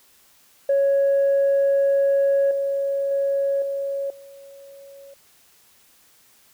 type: tone with level steps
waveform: sine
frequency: 554.4 Hz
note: C#5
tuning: in tune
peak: -14 / -20 / -18 / -23 / -41 dBFS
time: 0.69-5.14 s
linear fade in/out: 5 ms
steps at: 2.51 / 3.11 / 3.62 / 4.1 s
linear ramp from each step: 2 ms
effects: tanh soft clip ceiling -13 dBFS + white hiss -56 dBFS RMS until 6.53 s